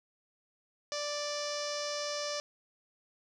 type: tone with low-pass filter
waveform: sawtooth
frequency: 587.3 Hz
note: D5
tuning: in tune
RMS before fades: -36 dBFS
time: 0.92-2.4 s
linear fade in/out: 0 ms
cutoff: 5500 Hz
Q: 6
effects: none